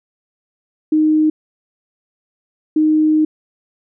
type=tone pair in turn; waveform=sine; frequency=309.5 / 309.5 Hz; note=D#4 / D#4; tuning=-9 / -9 cents; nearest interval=unison; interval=0 cents; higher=neither; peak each=-10 dBFS; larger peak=neither; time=0.92-1.3 / 2.76-3.25 s; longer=second; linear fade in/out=5 ms; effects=none